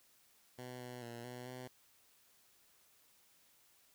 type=tone with pitch steps; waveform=10% pulse; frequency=125.2 / 124.1 / 118.1 / 123.9 / 126.7 Hz; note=B2 / B2 / A#2 / B2 / B2; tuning=+24 / +9 / +23 / +6 / +45 cents; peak=-38 dBFS; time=0.58-1.68 s; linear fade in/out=10 ms; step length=220 ms; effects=white hiss -69 dBFS RMS until 3.94 s